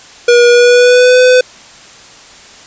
square tone with pitch glide, 480.4 to 504 Hz, B4 to B4, -48 to +35 cents, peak -4 dBFS, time 0.28-1.41 s, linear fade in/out 5 ms, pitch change +83 cents, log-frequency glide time 0.49-1.2 s, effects white hiss -36 dBFS RMS until 2.66 s + resampled to 16000 Hz

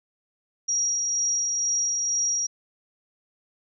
sine tone with tremolo, 5690 Hz, F8, 31 cents sharp, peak -21 dBFS, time 0.68-2.47 s, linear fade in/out 10 ms, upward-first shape sine, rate 2.1 Hz, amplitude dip 25%, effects none

